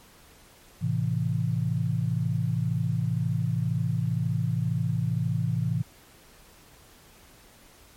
sine chord, A minor, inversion none, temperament just, 110 / 132 / 165 Hz, A2 / C3 / E3, 0 / +16 / +2 cents, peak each -28 dBFS, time 0.81-5.83 s, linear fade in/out 20 ms, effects pink hiss -54 dBFS RMS until 7.96 s + MP3 64 kbps

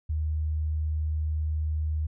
sine tone, 77.3 Hz, D#2, 11 cents flat, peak -25 dBFS, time 0.09-2.07 s, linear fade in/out 10 ms, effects none

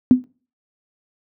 sine tone with exponential decay, 252.3 Hz, B3, 37 cents sharp, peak -3 dBFS, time 0.11-0.24 s, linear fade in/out 0 ms, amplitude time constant 28 ms, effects noise-tail reverb RT60 0.4 s tail -23 dB re dry + high-pass 80 Hz 12 dB/octave

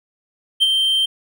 triangle tone with ADSR envelope, 3136 Hz, G7, in tune, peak -8 dBFS, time 0.6-1.06 s, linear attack 26 ms, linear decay 29 ms, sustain -5 dB, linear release 11 ms, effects none

